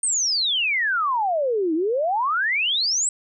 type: exponential two-way sweep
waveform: sine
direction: down then up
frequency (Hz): 8850 to 306.1 to 8130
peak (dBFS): -19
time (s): 0.03-3.09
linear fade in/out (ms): 2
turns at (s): 1.74
effects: none